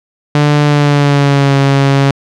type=tone with pitch glide; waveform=sawtooth; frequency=147.3 to 138.23 Hz; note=D3 to C#3; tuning=+6 to -5 cents; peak=-3 dBFS; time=0.35-2.11 s; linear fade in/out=2 ms; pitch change=-111 cents; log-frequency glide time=0.64-1.57 s; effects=low-pass 5000 Hz 12 dB/octave